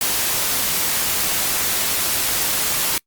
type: noise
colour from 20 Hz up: white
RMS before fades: -20 dBFS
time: 0.01-2.98 s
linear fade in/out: 2 ms
effects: noise-tail reverb RT60 0.1 s tail -25 dB re dry + Opus 48 kbps